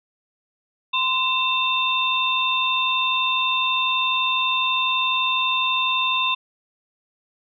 sine tone cluster, 1031 / 2680 / 3612 Hz, C6 / E7 / A7, -26 / +28 / +45 cents, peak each -23 dBFS, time 0.93-6.35 s, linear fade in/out 10 ms, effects none

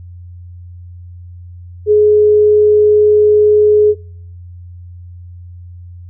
sine tone, 421 Hz, G#4, 24 cents sharp, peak -5 dBFS, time 1.86-3.95 s, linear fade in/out 50 ms, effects noise-tail reverb RT60 0.6 s tail -23 dB re dry + added 88 Hz sine -30 dBFS peak until 6.09 s

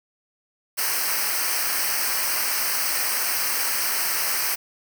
white noise with comb filter, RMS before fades -24 dBFS, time 0.77-4.56 s, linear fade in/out 20 ms, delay 0.28 ms, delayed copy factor -0.85, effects none

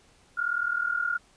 sine tone pair together, 1396.9 / 1436.2 Hz, F6 / F6, 0 / +48 cents, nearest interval unison, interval 48 cents, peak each -28 dBFS, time 0.37-1.18 s, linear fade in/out 10 ms, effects pink hiss -60 dBFS RMS until 1.36 s + resampled to 22050 Hz

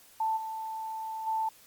sine tone with level steps, 884 Hz, A5, 8 cents sharp, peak -26 / -34 / -27 dBFS, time 0.2-1.49 s, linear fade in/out 5 ms, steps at 0.36 / 1.26 s, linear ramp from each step 20 ms, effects white hiss -57 dBFS RMS until 1.66 s + Opus 48 kbps

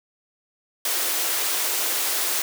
white high-pass noise, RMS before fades -24 dBFS, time 0.85-2.42 s, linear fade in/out 2 ms, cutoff 300 Hz, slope 48 dB/octave, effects none

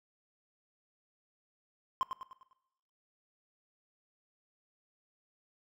triangle tone with echo, 1046.5 Hz, C6, in tune, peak -25 dBFS, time 2.01-2.03 s, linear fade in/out 0 ms, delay 100 ms, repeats 5, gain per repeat -7 dB, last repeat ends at 2.53 s, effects noise-tail reverb RT60 1.0 s tail -21 dB re dry

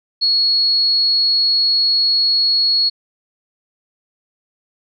sine tone, 4340 Hz, C#8, 37 cents flat, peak -12 dBFS, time 0.21-2.9 s, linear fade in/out 20 ms, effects none

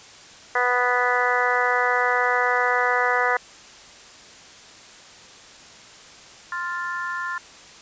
harmonic tone, 246.9 Hz, B3, in tune, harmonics 2 / 3 / 4 / 5 / 6 / 7 / 8, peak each -26 / -26 / -26 / -26 / -26 / -26 / -26 dBFS, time 0.55-3.37 s, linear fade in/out 5 ms
sine chord, F major, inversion second, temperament equal, 1046.5 / 1396.9 / 1760 Hz, C6 / F6 / A6, 0 / 0 / 0 cents, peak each -30 dBFS, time 6.52-7.38 s, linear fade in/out 2 ms
effects white hiss -45 dBFS RMS until 7.81 s + resampled to 16000 Hz

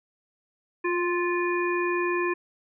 harmonic tone with a mistuned harmonic, 349.2 Hz, F4, in tune, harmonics 1 / 3 / 5 / 7, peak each -25 / -30 / -32 / -33 dBFS, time 0.84-2.34 s, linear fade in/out 10 ms, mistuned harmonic 1, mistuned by +16 cents, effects none

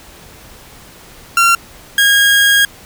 30% pulse tone pair in turn, 1373 / 1632.8 Hz, F6 / G#6, -30 / -30 cents, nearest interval minor third, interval 300 cents, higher second, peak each -5 dBFS, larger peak neither, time 1.37-1.55 / 1.98-2.65 s, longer second, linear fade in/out 2 ms, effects pink hiss -39 dBFS RMS until 2.85 s

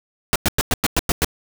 pink noise bursts, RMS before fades -17 dBFS, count 8, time 0.33-1.246 s, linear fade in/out 0 ms, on 27 ms, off 100 ms, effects none

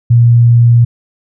sine tone, 118.5 Hz, A#2, 29 cents sharp, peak -3 dBFS, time 0.1-0.85 s, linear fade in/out 10 ms, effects none

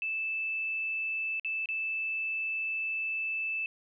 sine tone with dropouts, 2633 Hz, E7, 3 cents flat, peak -30 dBFS, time 0.02-3.66 s, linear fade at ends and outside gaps 1 ms, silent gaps 1.397-1.447 / 1.658-1.688 s, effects none

